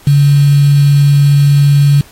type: tone with quantisation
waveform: sine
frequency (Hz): 142.5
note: C#3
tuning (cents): +48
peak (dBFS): -4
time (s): 0.07-2.01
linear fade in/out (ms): 2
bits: 4
effects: pink hiss -41 dBFS RMS until 2.11 s + AAC 48 kbps